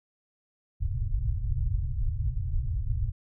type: low-pass noise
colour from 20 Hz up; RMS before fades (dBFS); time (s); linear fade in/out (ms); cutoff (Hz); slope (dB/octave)
pink; -28; 0.8-3.12; 20; 130; 96
effects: none